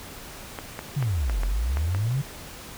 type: clicks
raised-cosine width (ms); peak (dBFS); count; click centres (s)
0.5; -17; 7; 0.588 / 0.791 / 1.026 / 1.297 / 1.434 / 1.771 / 1.948
type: exponential two-way sweep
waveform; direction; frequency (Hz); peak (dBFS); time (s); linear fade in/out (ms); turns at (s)
sine; down then up; 151 to 41.48 to 144.9; -22; 0.96-2.22; 10; 1.42
effects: pink hiss -41 dBFS RMS until 2.77 s